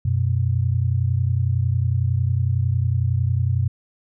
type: tone pair together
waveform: sine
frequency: 92.5 / 123.47 Hz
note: F#2 / B2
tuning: 0 / 0 cents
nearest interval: perfect fourth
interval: 500 cents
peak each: -20 dBFS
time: 0.05-3.68 s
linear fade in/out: 5 ms
effects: none